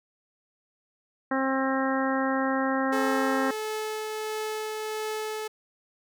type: harmonic tone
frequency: 266.3 Hz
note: C4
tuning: 31 cents sharp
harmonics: 1 / 2 / 3 / 4 / 5 / 6 / 7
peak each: -27 / -30 / -32 / -33 / -34 / -35 / -35 dBFS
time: 1.31-3.51 s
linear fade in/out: 5 ms
type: tone with tremolo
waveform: sawtooth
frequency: 432.2 Hz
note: A4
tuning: 31 cents flat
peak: -25 dBFS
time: 2.92-5.48 s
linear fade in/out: 10 ms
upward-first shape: triangle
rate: 1.5 Hz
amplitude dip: 25%
effects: none